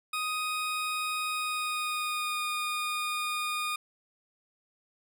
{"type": "tone with pitch glide", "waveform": "20% pulse", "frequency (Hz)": [1248, 1224.4], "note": ["D#6", "D#6"], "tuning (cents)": [5, -28], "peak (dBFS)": -25, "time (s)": [0.13, 3.76], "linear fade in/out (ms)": 5, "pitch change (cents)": -33, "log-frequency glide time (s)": [1.31, 2.44], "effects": []}